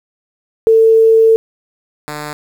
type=tone pair in turn; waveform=sine / 5% pulse; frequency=447.7 / 149.4 Hz; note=A4 / D3; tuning=+30 / +30 cents; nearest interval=octave + perfect fifth; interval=1900 cents; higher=first; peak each=-5 / -12 dBFS; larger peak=first; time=0.67-1.36 / 2.08-2.33 s; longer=first; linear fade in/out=0 ms; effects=7-bit